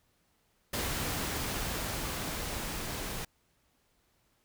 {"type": "noise with level ramp", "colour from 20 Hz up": "pink", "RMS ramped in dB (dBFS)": [-33, -38], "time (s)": [0.73, 3.25], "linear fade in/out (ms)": 5, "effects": ["pink hiss -72 dBFS RMS until 4.44 s"]}